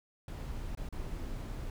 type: noise with dropouts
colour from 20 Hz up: brown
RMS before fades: -39 dBFS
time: 0.28-1.7 s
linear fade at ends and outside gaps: 2 ms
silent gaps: 0.751-0.773 / 0.889-0.925 s
effects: none